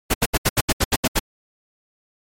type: noise bursts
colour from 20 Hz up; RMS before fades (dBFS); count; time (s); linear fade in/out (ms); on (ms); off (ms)
pink; -17; 10; 0.1-1.195; 10; 42; 75
effects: MP3 64 kbps